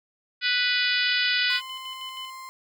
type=harmonic tone; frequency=493.9 Hz; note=B4; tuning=in tune; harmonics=3 / 4 / 5 / 6 / 7 / 8 / 9 / 10; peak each=-27 / -28 / -29 / -30 / -30 / -31 / -32 / -32 dBFS; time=0.41-1.61 s; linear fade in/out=50 ms
type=tone with tremolo; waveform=sine; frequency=3000 Hz; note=F#7; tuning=23 cents sharp; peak=-34 dBFS; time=1.06-2.3 s; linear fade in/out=2 ms; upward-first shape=square; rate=6.3 Hz; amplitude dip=55%
type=tone; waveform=35% pulse; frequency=1046.5 Hz; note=C6; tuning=in tune; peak=-36 dBFS; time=1.5-2.49 s; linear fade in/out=0 ms
effects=none